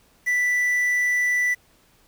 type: tone with quantisation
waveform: triangle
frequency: 1975.5 Hz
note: B6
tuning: in tune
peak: -17 dBFS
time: 0.26-1.55 s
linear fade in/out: 20 ms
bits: 7
effects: pink hiss -59 dBFS RMS until 2.07 s